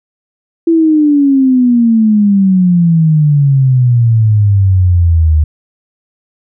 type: exponential sweep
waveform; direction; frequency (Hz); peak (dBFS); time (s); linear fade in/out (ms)
sine; down; 335.8 to 75.5; -5; 0.67-5.44; 5
effects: none